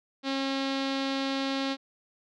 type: tone with low-pass filter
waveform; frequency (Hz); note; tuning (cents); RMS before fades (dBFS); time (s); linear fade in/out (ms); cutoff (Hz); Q
sawtooth; 271; C#4; -39; -30; 0.23-1.77; 50; 4100; 3
effects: none